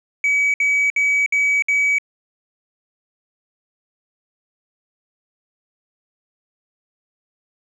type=tone bursts; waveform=sine; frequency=2276 Hz; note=C#7; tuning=45 cents sharp; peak=-12 dBFS; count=5; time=0.24-1.984 s; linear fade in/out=2 ms; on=300 ms; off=61 ms; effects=tanh soft clip ceiling -13 dBFS